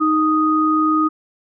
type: tone pair together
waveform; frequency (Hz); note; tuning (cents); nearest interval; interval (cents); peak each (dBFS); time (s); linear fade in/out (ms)
sine; 311.1 / 1244.4; D#4 / D#6; 0 / 0; 2 octaves; 2400; -16; 0-1.09; 20
effects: none